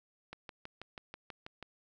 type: click train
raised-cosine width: 0.3 ms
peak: -28 dBFS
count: 9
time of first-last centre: 0.33-1.627 s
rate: 6.17 Hz
effects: none